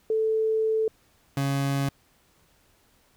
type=tone pair in turn; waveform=sine / 30% pulse; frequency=440 / 138.59 Hz; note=A4 / C#3; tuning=0 / 0 cents; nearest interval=octave + minor sixth; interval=2000 cents; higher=first; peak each=-21 dBFS; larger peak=neither; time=0.1-0.88 / 1.37-1.89 s; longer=first; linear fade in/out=2 ms; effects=pink hiss -63 dBFS RMS until 3.16 s